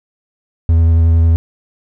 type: tone with vibrato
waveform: triangle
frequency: 82.41 Hz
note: E2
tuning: in tune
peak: -5 dBFS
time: 0.69-1.36 s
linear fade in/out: 0 ms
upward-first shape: sine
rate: 11 Hz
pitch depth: 15 cents each way
effects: none